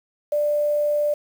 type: tone with quantisation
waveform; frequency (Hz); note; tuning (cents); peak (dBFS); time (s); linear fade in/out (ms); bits
sine; 591; D5; +11; -18; 0.32-1.14; 5; 7
effects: none